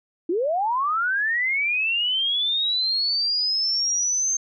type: linear sweep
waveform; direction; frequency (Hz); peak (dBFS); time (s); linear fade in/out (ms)
sine; up; 315.5 to 6360; -20; 0.29-4.37; 5
effects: none